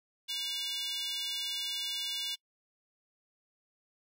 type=tone with high-pass filter; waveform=square; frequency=318.2 Hz; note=D#4; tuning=39 cents sharp; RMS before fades=-36 dBFS; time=0.28-2.36 s; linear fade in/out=20 ms; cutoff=3300 Hz; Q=6; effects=noise-tail reverb RT60 0.1 s tail -25 dB re dry